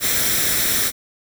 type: noise with comb filter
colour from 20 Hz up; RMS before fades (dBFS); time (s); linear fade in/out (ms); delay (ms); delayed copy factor
white; -19; 0-0.92; 50; 0.53; +0.55
effects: none